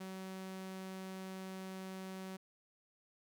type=tone; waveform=sawtooth; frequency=189 Hz; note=F#3; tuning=37 cents sharp; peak=-40 dBFS; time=0-2.37 s; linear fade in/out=10 ms; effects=none